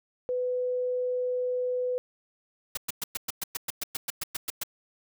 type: tone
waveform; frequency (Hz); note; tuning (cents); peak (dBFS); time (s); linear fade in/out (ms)
sine; 499.6; B4; +20; -26; 0.29-1.98; 0
type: noise bursts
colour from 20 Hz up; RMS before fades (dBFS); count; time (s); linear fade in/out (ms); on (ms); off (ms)
white; -31; 15; 2.75-4.635; 5; 23; 110
effects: none